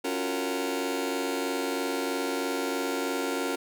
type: chord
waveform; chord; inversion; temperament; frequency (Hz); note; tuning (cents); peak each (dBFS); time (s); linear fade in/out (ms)
sawtooth; Gb major seventh; second; just; 277.5 / 346.9 / 370 / 462.5; Db4 / F4 / Gb4 / Bb4; +2 / -12 / 0 / -14; -28 / -32 / -30 / -29; 0.04-3.56; 10
effects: none